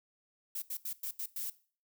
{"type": "noise bursts at uneven times", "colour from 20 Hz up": "violet", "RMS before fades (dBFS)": -38, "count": 6, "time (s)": [[0.55, 0.62], [0.7, 0.77], [0.85, 0.93], [1.03, 1.11], [1.19, 1.26], [1.36, 1.5]], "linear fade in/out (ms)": 5, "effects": ["noise-tail reverb RT60 0.4 s tail -18 dB re dry"]}